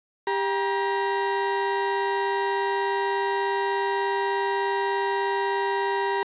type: tone pair together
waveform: 35% pulse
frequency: 396.2 / 952.2 Hz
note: G4 / A#5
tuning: +18 / +37 cents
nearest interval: octave + minor third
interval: 1519 cents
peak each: -24 dBFS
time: 0.27-6.23 s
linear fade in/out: 2 ms
effects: resampled to 8000 Hz + 9-bit